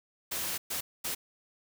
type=noise bursts at uneven times; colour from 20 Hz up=white; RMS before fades=-34 dBFS; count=3; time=0.31-0.58 / 0.7-0.81 / 1.04-1.15 s; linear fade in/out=10 ms; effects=none